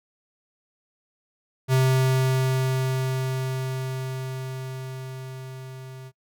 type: tone with level ramp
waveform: square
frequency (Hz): 130.81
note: C3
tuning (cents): 0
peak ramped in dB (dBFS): -17 to -39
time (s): 1.68-6.12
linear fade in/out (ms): 50
effects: noise-tail reverb RT60 0.1 s tail -24 dB re dry